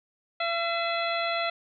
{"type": "harmonic tone with a mistuned harmonic", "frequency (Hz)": 677, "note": "E5", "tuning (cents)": 46, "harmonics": [1, 2, 3, 4, 5, 6], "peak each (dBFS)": [-29, -32, -34, -35, -36, -37], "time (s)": [0.4, 1.5], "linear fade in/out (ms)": 5, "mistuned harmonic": 4, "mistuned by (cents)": -71, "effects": []}